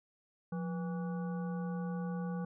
harmonic tone with a mistuned harmonic, 163.1 Hz, E3, 18 cents flat, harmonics 1 / 3 / 5 / 7 / 9, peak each -35 / -45 / -49 / -52 / -54 dBFS, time 0.52-2.45 s, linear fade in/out 5 ms, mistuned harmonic 1, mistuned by +140 cents, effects none

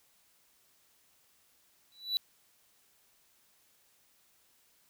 triangle tone with exponential growth, 3951 Hz, B7, in tune, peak -23 dBFS, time 1.92-2.17 s, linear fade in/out 0 ms, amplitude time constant 54 ms, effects white hiss -68 dBFS RMS until 4.89 s

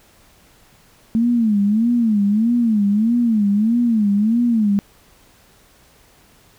sine tone with vibrato, 220 Hz, A3, in tune, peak -13 dBFS, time 1.15-4.79 s, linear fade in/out 0 ms, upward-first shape sine, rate 1.6 Hz, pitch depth 160 cents each way, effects pink hiss -52 dBFS RMS until 6.58 s

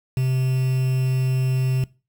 triangle tone with quantisation, 129.7 Hz, C3, 15 cents flat, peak -16 dBFS, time 0.17-1.84 s, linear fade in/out 2 ms, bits 6, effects noise-tail reverb RT60 0.3 s tail -21 dB re dry

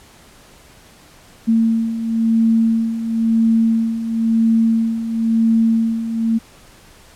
sine beating tone pair, 225.5 / 226.48 Hz, A3 / A#3, +43 / -50 cents, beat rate 0.98 Hz, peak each -20 / -14 dBFS, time 1.47-6.39 s, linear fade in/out 20 ms, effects pink hiss -46 dBFS RMS until 7.15 s + low-pass 12000 Hz 12 dB/octave

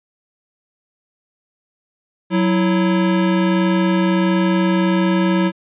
square tone pair together, 185.47 / 329.6 Hz, F#3 / E4, +4 / 0 cents, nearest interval minor seventh, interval 996 cents, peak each -16 / -19 dBFS, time 2.3-5.52 s, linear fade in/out 50 ms, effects resampled to 8000 Hz

